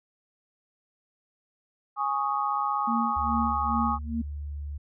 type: chord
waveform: sine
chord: Ab suspended fourth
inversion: none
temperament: equal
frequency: 830.6 / 1108.7 / 1244.5 Hz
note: Ab5 / Db6 / Eb6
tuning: 0 / 0 / 0 cents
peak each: -29 dBFS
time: 1.96-3.99 s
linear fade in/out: 50 ms
type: tone with tremolo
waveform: sine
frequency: 230.4 Hz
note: A#3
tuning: 20 cents flat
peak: -25 dBFS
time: 2.87-4.22 s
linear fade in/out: 10 ms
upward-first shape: sine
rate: 2.4 Hz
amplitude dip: 95%
type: tone with pitch glide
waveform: sine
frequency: 73 to 72.58 Hz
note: D2 to D2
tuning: -10 to -20 cents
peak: -32 dBFS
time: 3.16-4.78 s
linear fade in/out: 10 ms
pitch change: -10 cents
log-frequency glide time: 4.41-4.54 s
effects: none